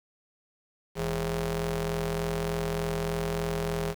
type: ring-modulated tone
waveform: sawtooth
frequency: 123.47 Hz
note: B2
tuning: in tune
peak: -21 dBFS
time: 0.95-3.95 s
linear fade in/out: 50 ms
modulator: 287 Hz
effects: 8-bit